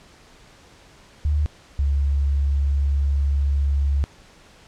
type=tone pair in turn; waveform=sine; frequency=74.3 / 70.13 Hz; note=D2 / C#2; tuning=+21 / +21 cents; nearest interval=minor second; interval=100 cents; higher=first; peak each=-17 dBFS; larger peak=neither; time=1.25-1.46 / 1.79-4.04 s; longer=second; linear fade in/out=0 ms; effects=pink hiss -50 dBFS RMS until 4.67 s + low-pass 7000 Hz 12 dB/octave